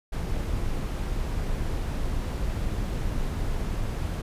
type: noise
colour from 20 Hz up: brown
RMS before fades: -28 dBFS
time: 0.12-4.22 s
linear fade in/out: 10 ms
effects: resampled to 32000 Hz